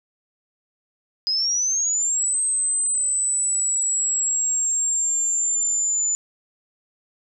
sine linear two-way sweep, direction up then down, 4978 to 8270 to 7010 Hz, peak -19 dBFS, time 1.27-6.15 s, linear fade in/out 0 ms, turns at 2.4 s, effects none

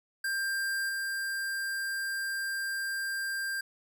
square tone with level steps, 1589 Hz, G6, 23 cents sharp, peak -30 / -32 dBFS, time 0.24-3.61 s, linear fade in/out 5 ms, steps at 0.89 s, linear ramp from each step 2 ms, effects none

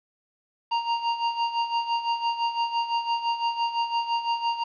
square tone with tremolo, 932.3 Hz, A#5, in tune, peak -22 dBFS, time 0.71-4.64 s, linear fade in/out 10 ms, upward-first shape sine, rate 5.9 Hz, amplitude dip 70%, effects resampled to 11025 Hz + 9-bit

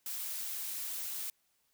blue noise, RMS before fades -39 dBFS, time 0.06-1.3 s, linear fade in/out 2 ms, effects white hiss -75 dBFS RMS until 1.73 s

